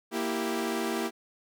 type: chord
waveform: sawtooth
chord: E diminished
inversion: second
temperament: equal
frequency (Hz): 233.1 / 329.6 / 392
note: Bb3 / E4 / G4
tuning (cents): 0 / 0 / 0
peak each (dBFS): -29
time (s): 0.11-1.11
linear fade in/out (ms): 50
effects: none